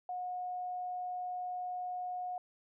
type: tone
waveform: sine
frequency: 725 Hz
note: F#5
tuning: 35 cents flat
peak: -36 dBFS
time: 0.09-2.38 s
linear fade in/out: 2 ms
effects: none